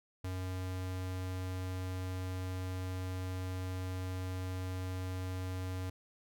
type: tone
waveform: square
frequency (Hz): 92.5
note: F#2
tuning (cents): 0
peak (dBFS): -37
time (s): 0.24-5.9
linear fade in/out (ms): 5
effects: none

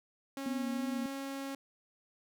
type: tone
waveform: sawtooth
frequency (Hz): 273.3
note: C#4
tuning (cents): -24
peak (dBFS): -34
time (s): 0.37-1.55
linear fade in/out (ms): 2
type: tone with vibrato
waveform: sine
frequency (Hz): 245.3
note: B3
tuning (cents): -12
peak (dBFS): -34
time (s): 0.46-1.06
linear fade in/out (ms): 2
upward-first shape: sine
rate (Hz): 3.1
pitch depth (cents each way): 52
effects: none

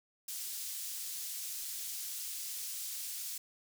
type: high-pass noise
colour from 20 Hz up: pink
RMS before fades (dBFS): -41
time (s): 0.28-3.38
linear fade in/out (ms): 5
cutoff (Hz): 5800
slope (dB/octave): 12
effects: none

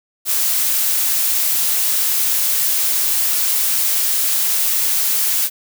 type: noise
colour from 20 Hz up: blue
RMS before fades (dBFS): -17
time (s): 0.25-5.5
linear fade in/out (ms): 50
effects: none

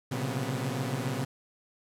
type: tone cluster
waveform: sawtooth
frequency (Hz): 116.6 / 132.3 / 139.5 / 182.1 / 247.2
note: A#2 / C3 / C#3 / F#3 / B3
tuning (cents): +1 / +20 / +11 / -27 / +2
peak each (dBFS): -32 / -30 / -32 / -38 / -34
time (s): 0.11-1.25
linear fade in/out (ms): 10
effects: resampled to 32000 Hz + 9-bit

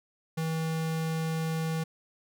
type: tone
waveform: square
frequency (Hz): 161.1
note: E3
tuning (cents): -39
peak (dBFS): -29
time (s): 0.37-1.84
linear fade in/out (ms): 10
effects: none

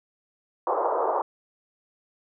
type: band-pass noise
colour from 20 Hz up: white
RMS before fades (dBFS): -25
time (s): 0.67-1.22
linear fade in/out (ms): 2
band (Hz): 380 to 1100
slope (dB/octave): 48
effects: none

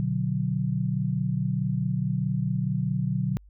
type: chord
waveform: sine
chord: B minor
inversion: none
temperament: just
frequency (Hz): 123.47 / 148.16 / 185.21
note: B2 / D3 / F#3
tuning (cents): 0 / +16 / +2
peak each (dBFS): -28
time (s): 0-3.37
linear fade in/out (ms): 0
effects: added 50 Hz sine -49 dBFS peak until 3.49 s

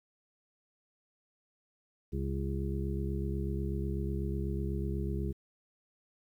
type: harmonic tone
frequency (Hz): 68.1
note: C#2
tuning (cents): -30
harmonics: 1 / 2 / 3 / 5 / 6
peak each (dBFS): -34 / -37 / -39 / -41 / -42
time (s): 2.12-5.33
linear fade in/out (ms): 20
effects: 11-bit

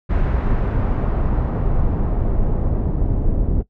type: noise with low-pass filter sweep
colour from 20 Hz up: brown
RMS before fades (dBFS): -18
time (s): 0.09-3.63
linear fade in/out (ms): 20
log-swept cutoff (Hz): 1800 to 460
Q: 0.85
effects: noise-tail reverb RT60 0.1 s tail -18 dB re dry

